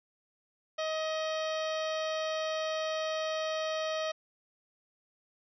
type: harmonic tone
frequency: 630 Hz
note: D#5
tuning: 21 cents sharp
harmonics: 1 / 2 / 3 / 4 / 5 / 6 / 7 / 8 / 9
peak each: -32 / -39 / -43 / -45 / -43 / -47 / -50 / -51 / -48 dBFS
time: 0.78-4.12 s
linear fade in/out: 10 ms
effects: none